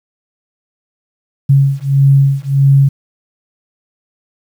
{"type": "beating tone pair", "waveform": "sine", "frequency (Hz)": [137.2, 138.8], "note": ["C#3", "C#3"], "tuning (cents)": [-17, 3], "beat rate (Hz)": 1.6, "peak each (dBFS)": -10, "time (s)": [1.49, 2.89], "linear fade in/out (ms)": 10, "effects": ["7-bit"]}